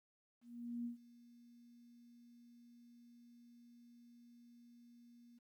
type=tone with ADSR envelope; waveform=sine; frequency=238 Hz; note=A#3; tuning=36 cents sharp; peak=-39 dBFS; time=0.41-5.39 s; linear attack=440 ms; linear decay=120 ms; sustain=-21 dB; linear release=13 ms; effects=13-bit